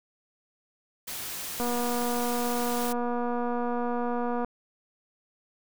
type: noise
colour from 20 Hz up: white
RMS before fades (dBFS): -36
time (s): 1.07-2.93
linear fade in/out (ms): 10
type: click train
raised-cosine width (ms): 1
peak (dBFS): -18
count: 687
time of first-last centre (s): 1.6-4.446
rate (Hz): 241
effects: none